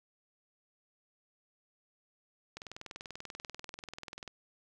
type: click train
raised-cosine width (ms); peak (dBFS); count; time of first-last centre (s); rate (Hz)
0.2; -26; 36; 2.57-4.277; 20.5
effects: none